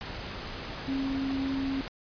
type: tone in noise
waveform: sine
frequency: 270.1 Hz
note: C#4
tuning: 45 cents flat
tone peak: -28 dBFS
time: 0.88-1.81 s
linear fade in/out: 0 ms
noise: pink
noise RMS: -38 dBFS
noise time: 0.01-1.88 s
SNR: +7 dB
effects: resampled to 11025 Hz